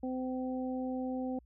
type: harmonic tone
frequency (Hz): 256.7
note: C4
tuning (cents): -33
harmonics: 1 / 2 / 3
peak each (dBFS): -34 / -40 / -44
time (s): 0.03-1.39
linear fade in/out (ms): 5
effects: added 60 Hz sine -59 dBFS peak until 1.45 s